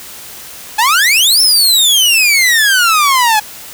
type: exponential two-way sweep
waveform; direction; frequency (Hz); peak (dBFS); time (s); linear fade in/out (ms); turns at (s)
sawtooth; up then down; 830.6 to 5400 to 830.6; -4; 0.78-3.4; 10; 1.41
effects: white hiss -31 dBFS RMS until 3.73 s